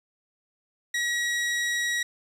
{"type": "tone", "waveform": "sawtooth", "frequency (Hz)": 1911, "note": "A#6", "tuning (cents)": 43, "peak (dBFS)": -21, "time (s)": [0.94, 2.03], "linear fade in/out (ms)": 5, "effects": ["low-pass 9000 Hz 12 dB/octave", "9-bit"]}